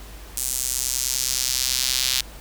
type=tone with high-pass filter sweep; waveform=sawtooth; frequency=129.4 Hz; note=C3; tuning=19 cents flat; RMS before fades=-24 dBFS; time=0.37-2.21 s; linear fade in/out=2 ms; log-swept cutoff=8200 to 3900 Hz; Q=1.5; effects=added 50 Hz sine -39 dBFS peak until 2.4 s + pink hiss -44 dBFS RMS until 2.4 s